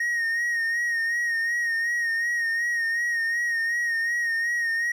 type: tone with vibrato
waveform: triangle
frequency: 1866 Hz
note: A#6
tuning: 1 cent sharp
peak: -21 dBFS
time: 0-4.92 s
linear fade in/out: 5 ms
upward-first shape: sine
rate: 2.7 Hz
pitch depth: 40 cents each way
effects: none